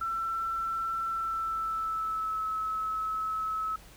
sine tone with pitch glide, 1341 to 1295.3 Hz, E6 to E6, +29 to -31 cents, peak -29 dBFS, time 0.01-3.76 s, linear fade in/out 5 ms, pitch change -60 cents, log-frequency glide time 1.09-2.46 s, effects added 50 Hz sine -53 dBFS peak until 3.96 s + pink hiss -54 dBFS RMS until 3.96 s

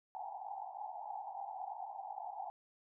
pink band-pass noise, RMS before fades -45 dBFS, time 0.15-2.5 s, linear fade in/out 0 ms, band 730 to 880 Hz, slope 96 dB/octave, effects none

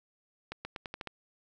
accelerating click train, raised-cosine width 0.3 ms, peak -22 dBFS, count 7, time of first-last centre 0.52-1.073 s, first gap 130 ms, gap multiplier 0.86, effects none

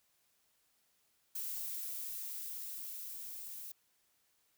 violet noise with level ramp, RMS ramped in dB -40 to -47 dBFS, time 1.35-3.72 s, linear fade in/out 5 ms, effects white hiss -75 dBFS RMS until 4.57 s

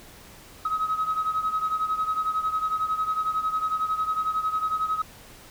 sine beating tone pair, 1270 / 1281 Hz, D#6 / E6, +35 / -50 cents, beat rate 11 Hz, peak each -24 / -28 dBFS, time 0.65-5.02 s, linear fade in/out 5 ms, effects tanh soft clip ceiling -18 dBFS + pink hiss -48 dBFS RMS until 5.5 s

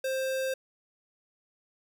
square tone, 527 Hz, C5, 12 cents sharp, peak -29 dBFS, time 0.04-0.54 s, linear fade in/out 5 ms, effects none

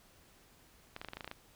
clicks, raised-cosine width 0.3 ms, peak -26 dBFS, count 10, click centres 0.964 / 1.015 / 1.047 / 1.086 / 1.134 / 1.17 / 1.208 / 1.245 / 1.277 / 1.314 s, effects pink hiss -63 dBFS RMS until 1.55 s

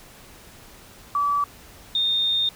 sine tone pair in turn, 1151 / 3654 Hz, D6 / A#7, -35 / -35 cents, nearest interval octave + minor sixth, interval 2000 cents, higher second, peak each -19 dBFS, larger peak neither, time 1.15-1.44 / 1.95-2.49 s, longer second, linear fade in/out 2 ms, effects pink hiss -47 dBFS RMS until 2.55 s

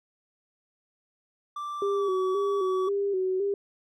triangle tone with pitch glide, 1174.7 to 1139.9 Hz, D6 to C#6, 0 to +48 cents, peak -30 dBFS, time 1.56-2.89 s, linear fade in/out 5 ms, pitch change -52 cents, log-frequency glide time 1.93-2.08 s
sine tone with vibrato, 387 Hz, G4, 22 cents flat, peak -24 dBFS, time 1.82-3.54 s, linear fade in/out 2 ms, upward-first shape square, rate 1.9 Hz, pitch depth 59 cents each way
effects none

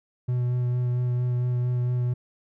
triangle tone with vibrato, 123.47 Hz, B2, in tune, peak -20 dBFS, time 0.28-2.14 s, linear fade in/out 10 ms, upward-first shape sine, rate 4.4 Hz, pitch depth 13 cents each way, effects none

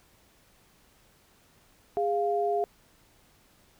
sine tone pair together, 409.8 / 698.5 Hz, G#4 / F5, -23 / 0 cents, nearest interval major sixth, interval 923 cents, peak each -27 / -27 dBFS, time 1.97-2.64 s, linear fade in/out 0 ms, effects pink hiss -62 dBFS RMS until 3.79 s

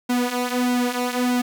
sawtooth tone with flanger, 246.9 Hz, B3, in tune, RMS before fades -22 dBFS, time 0.09-1.42 s, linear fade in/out 10 ms, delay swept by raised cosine 1.7 to 4.7 ms, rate 1.6 Hz, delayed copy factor -0.7, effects 8-bit

